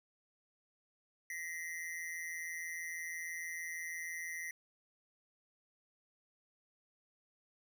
square ring-modulated tone, 1975.5 Hz, B6, in tune, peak -38 dBFS, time 1.3-4.51 s, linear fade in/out 2 ms, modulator 83.1 Hz, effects none

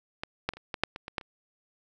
clicks, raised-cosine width 0.3 ms, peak -17 / -11 / -26 / -30 / -16 / -7 / -22 / -22 / -13 / -30 dBFS, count 10, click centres 0.235 / 0.49 / 0.536 / 0.57 / 0.742 / 0.836 / 0.961 / 1.081 / 1.182 / 1.212 s, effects none

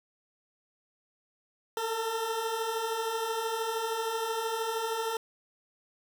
20% pulse beating tone pair, 440 / 453 Hz, A4 / A#4, 0 / -50 cents, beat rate 13 Hz, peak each -32 / -26 dBFS, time 1.77-5.17 s, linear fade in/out 2 ms, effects none

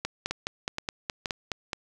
two click trains, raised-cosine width 0.2 ms, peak -13 / -12 dBFS, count 4 / 8, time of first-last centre 0.31-1.732 / 0.05-1.518 s, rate 2.11 / 4.77 Hz, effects none

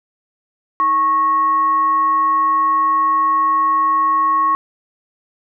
sine tone with frequency modulation, 1100 Hz, C#6, 14 cents flat, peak -12 dBFS, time 0.8-4.55 s, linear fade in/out 0 ms, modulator 783 Hz, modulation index 0.2, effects none

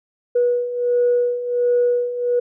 sine beating tone pair, 485.3 / 486.7 Hz, B4 / B4, -30 / -25 cents, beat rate 1.4 Hz, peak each -21 / -16 dBFS, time 0.35-2.4 s, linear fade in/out 10 ms, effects tanh soft clip ceiling -9 dBFS

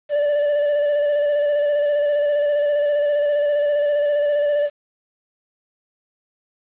triangle tone with vibrato, 584 Hz, D5, 10 cents flat, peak -14 dBFS, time 0.09-4.7 s, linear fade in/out 50 ms, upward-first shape square, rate 15 Hz, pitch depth 21 cents each way, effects resampled to 8000 Hz + 8-bit

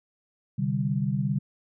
sine chord, C suspended second, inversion none, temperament equal with one note detuned, 130.81 / 148.54 / 196 Hz, C3 / D3 / G3, 0 / +20 / 0 cents, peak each -28 dBFS, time 0.58-1.39 s, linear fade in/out 10 ms, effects none

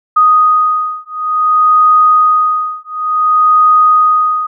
sine beating tone pair, 1244.5 / 1245.06 Hz, D#6 / D#6, 0 / +1 cents, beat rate 0.56 Hz, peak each -10 dBFS, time 0.16-4.47 s, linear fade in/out 10 ms, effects none

